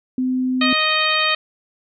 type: tone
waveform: sine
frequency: 255.9 Hz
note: C4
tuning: 38 cents flat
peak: -17 dBFS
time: 0.18-0.73 s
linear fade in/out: 2 ms
type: harmonic tone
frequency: 622.3 Hz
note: D#5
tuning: in tune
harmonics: 1 / 2 / 3 / 4 / 5 / 6 / 7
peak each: -27 / -22 / -23 / -21 / -24 / -24 / -27 dBFS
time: 0.61-1.35 s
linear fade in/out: 5 ms
effects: none